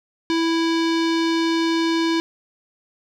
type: tone with low-pass filter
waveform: square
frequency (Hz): 329.6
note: E4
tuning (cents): 0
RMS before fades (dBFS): -20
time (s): 0.3-2.2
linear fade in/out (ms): 0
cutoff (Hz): 4400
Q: 2
effects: 9-bit